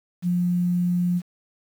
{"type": "tone with quantisation", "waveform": "sine", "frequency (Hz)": 177.1, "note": "F3", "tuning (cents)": 24, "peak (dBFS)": -19, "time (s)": [0.22, 1.22], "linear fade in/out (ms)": 50, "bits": 8, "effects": []}